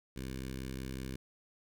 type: tone with notch filter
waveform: 10% pulse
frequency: 65.41 Hz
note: C2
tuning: in tune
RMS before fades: -41 dBFS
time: 0.16-1.16 s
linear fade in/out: 5 ms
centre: 830 Hz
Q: 0.74
effects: none

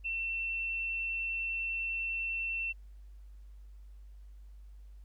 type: tone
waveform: sine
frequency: 2695 Hz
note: E7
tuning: 38 cents sharp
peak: -32 dBFS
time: 0.04-2.73 s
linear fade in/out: 20 ms
effects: added 50 Hz sine -48 dBFS peak until 5.04 s + pink hiss -75 dBFS RMS until 5.04 s

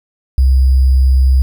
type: tone with sample-and-hold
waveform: sine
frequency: 65.41 Hz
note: C2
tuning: in tune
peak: -6 dBFS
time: 0.38-1.42 s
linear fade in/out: 0 ms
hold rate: 4900 Hz
effects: none

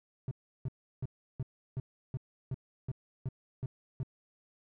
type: tone bursts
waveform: triangle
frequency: 130 Hz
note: C3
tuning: 11 cents flat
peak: -30 dBFS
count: 11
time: 0.28-4.032 s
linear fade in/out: 2 ms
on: 32 ms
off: 340 ms
effects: none

